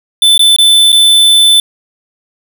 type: tone with dropouts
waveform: square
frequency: 3520 Hz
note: A7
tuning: in tune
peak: -4 dBFS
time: 0.22-1.6 s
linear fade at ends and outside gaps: 2 ms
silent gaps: 0.378-0.393 / 0.563-0.585 / 0.92-0.927 s
effects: none